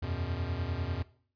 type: chord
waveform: square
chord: E suspended second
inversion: none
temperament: equal with one note detuned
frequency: 82.41 / 92.5 / 123.83 Hz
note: E2 / F#2 / B2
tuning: 0 / 0 / +5 cents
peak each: -36 / -36 / -40 dBFS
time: 0.02-1.03 s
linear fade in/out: 10 ms
effects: noise-tail reverb RT60 0.5 s tail -18 dB re dry + resampled to 11025 Hz